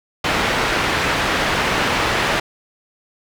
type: low-pass noise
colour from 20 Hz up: white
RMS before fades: -19 dBFS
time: 0.24-2.4 s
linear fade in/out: 5 ms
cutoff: 2200 Hz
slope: 12 dB/octave
effects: none